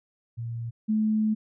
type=tone pair in turn; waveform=sine; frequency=116.4 / 216.1 Hz; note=A#2 / A3; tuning=-2 / -31 cents; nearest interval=major seventh; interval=1071 cents; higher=second; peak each=-30 / -21 dBFS; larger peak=second; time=0.37-0.71 / 0.88-1.35 s; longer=second; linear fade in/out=20 ms; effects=none